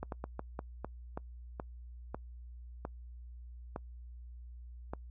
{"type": "slowing click train", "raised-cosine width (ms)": 1, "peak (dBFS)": -24, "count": 12, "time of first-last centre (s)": [0.03, 4.935], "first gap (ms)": 92, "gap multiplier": 1.29, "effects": ["noise-tail reverb RT60 0.1 s tail -26 dB re dry", "added 60 Hz sine -46 dBFS peak until 5.1 s"]}